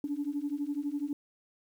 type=beating tone pair; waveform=sine; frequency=282.1 / 294.1 Hz; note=C#4 / D4; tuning=+30 / +3 cents; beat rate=12 Hz; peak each=-34 / -33 dBFS; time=0.04-1.13 s; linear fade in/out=2 ms; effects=tanh soft clip ceiling -23 dBFS + 10-bit